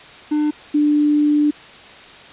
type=tone pair in turn; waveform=triangle / sine; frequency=300.2 / 296.2 Hz; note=D4 / D4; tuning=+38 / +15 cents; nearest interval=unison; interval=23 cents; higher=first; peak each=-13 / -12 dBFS; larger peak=second; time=0.31-0.51 / 0.74-1.51 s; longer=second; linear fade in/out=10 ms; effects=white hiss -40 dBFS RMS until 2.32 s + resampled to 8000 Hz